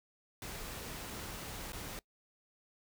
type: noise with dropouts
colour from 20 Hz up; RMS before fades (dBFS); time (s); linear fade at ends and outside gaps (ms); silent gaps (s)
pink; -44; 0.42-1.99; 1; 1.721-1.731
effects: noise-tail reverb RT60 0.1 s tail -22 dB re dry